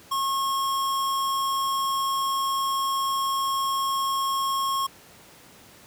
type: tone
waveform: square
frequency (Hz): 1086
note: C#6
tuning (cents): -36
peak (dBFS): -24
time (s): 0.11-4.87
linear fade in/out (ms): 10
effects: pink hiss -50 dBFS RMS until 5.86 s + high-pass 100 Hz 12 dB/octave